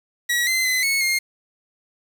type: tone with pitch steps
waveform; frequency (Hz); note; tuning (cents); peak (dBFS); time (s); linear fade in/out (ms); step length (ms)
sawtooth; 1922 / 2064 / 2030 / 2199 / 2128; B6 / C7 / B6 / C#7 / C7; -48 / -24 / +47 / -14 / +29; -15; 0.29-1.19; 10; 180
effects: 7-bit